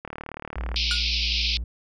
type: click train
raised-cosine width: 0.5 ms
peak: -19 dBFS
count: 27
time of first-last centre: 0.05-0.743 s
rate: 37.5 Hz
type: tone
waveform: triangle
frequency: 58.27 Hz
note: A#1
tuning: in tune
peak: -25 dBFS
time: 0.56-1.64 s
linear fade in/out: 5 ms
type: band-pass noise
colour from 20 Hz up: white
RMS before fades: -26 dBFS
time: 0.76-1.57 s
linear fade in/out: 0 ms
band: 2300 to 5300 Hz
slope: 96 dB/octave
type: tone with exponential decay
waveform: sawtooth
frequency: 1434 Hz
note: F6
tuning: 45 cents sharp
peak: -19 dBFS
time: 0.91-1.05 s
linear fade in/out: 1 ms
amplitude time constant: 29 ms
effects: resampled to 22050 Hz